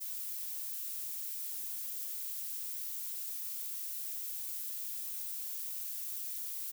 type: noise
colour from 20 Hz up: violet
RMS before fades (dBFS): -40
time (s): 0-6.72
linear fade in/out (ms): 20
effects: none